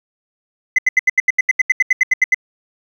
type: tone bursts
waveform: sine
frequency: 2031 Hz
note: B6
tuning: 48 cents sharp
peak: -6 dBFS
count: 16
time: 0.76-2.345 s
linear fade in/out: 5 ms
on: 25 ms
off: 79 ms
effects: tanh soft clip ceiling -7 dBFS + 8-bit